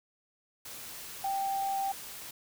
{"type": "tone in noise", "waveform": "sine", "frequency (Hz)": 784, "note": "G5", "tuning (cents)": 0, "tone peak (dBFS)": -29, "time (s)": [1.24, 1.92], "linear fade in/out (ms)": 5, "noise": "white", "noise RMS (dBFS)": -44, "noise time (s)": [0.65, 2.31], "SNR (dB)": 12, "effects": []}